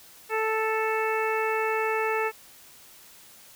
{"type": "harmonic tone", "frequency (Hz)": 440, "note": "A4", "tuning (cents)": 0, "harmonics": [1, 2, 3, 4, 5, 6], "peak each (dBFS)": [-27, -30, -32, -33, -34, -35], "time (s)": [0.29, 2.32], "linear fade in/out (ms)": 50, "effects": ["white hiss -51 dBFS RMS until 3.55 s"]}